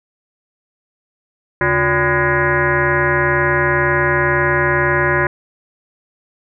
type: tone with frequency modulation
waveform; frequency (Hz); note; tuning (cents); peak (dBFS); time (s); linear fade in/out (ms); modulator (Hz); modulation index
sine; 1012; B5; +42; -12; 1.61-5.27; 2; 218; 4.2
effects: none